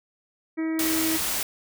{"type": "harmonic tone", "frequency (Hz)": 320.8, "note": "E4", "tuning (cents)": -47, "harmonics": [1, 2, 3, 4, 5, 6, 7], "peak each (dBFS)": [-24, -41, -46, -45, -47, -41, -43], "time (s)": [0.57, 1.18], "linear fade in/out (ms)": 20}
{"type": "noise", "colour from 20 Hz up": "white", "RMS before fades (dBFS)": -27, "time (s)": [0.79, 1.43], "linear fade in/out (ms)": 2}
{"effects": []}